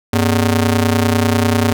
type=ring-modulated tone; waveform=sawtooth; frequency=167.3 Hz; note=E3; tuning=26 cents sharp; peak=-5 dBFS; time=0.13-1.73 s; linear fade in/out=5 ms; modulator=68.6 Hz; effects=none